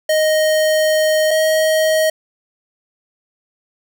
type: tone pair in turn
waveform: square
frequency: 622.3 / 629.9 Hz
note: D#5 / D#5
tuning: 0 / +21 cents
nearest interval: unison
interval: 21 cents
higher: second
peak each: -13 dBFS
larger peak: neither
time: 0.09-1.31 / 1.31-2.1 s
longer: first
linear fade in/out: 5 ms
effects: none